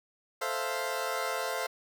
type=chord; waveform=20% pulse; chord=F major seventh; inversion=first; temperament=equal; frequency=440 / 523.3 / 659.3 / 698.5 Hz; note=A4 / C5 / E5 / F5; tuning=0 / 0 / 0 / 0 cents; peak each=-33 / -30 / -32 / -32 dBFS; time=0.41-1.67 s; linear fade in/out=10 ms; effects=none